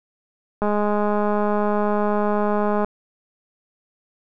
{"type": "click train", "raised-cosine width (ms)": 1, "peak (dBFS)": -9, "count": 464, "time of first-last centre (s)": [0.62, 2.846], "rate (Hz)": 208, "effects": []}